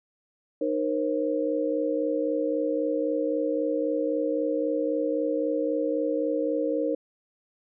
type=tone cluster; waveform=sine; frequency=306.6 / 474.2 / 538 Hz; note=D#4 / A#4 / C5; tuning=-25 / +30 / +48 cents; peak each=-28 dBFS; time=0.61-6.95 s; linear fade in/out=5 ms; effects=none